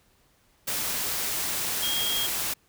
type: tone in noise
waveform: sine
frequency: 3251 Hz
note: G#7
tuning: 38 cents flat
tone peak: -27 dBFS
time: 1.82-2.27 s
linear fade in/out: 10 ms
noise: white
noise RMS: -29 dBFS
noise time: 0.67-2.54 s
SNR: -1 dB
effects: pink hiss -64 dBFS RMS until 2.68 s